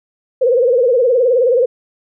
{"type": "tone with vibrato", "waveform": "sine", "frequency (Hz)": 493.9, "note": "B4", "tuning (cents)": 0, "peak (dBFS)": -9, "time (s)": [0.41, 1.66], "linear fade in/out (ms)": 10, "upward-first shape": "sine", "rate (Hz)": 19, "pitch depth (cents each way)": 120, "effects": []}